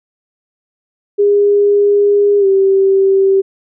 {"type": "tone with pitch glide", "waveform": "sine", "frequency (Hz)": [407.5, 388], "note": ["G#4", "G4"], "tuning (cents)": [-33, -18], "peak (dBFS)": -7, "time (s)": [1.18, 3.42], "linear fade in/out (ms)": 20, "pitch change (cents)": -85, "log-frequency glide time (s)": [2.39, 2.46], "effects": []}